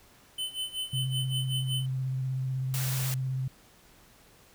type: tone with tremolo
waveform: square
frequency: 3037 Hz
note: F#7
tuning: 44 cents sharp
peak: -30 dBFS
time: 0.38-1.86 s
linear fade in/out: 5 ms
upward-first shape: sine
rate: 5.3 Hz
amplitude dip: 85%
type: tone with vibrato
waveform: sine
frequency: 130.81 Hz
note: C3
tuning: in tune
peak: -28 dBFS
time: 0.93-3.48 s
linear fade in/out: 5 ms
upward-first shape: square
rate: 16 Hz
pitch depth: 16 cents each way
type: band-stop noise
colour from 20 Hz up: white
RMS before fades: -35 dBFS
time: 2.74-3.14 s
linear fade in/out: 0 ms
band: 140 to 400 Hz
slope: 48 dB/octave
effects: pink hiss -58 dBFS RMS until 4.54 s